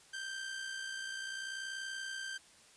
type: tone with amplitude modulation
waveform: sawtooth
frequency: 1568 Hz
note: G6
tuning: in tune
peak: -34 dBFS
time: 0.13-2.38 s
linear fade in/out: 10 ms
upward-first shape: sine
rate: 60.6 Hz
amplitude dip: 45%
effects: white hiss -61 dBFS RMS until 2.76 s + resampled to 22050 Hz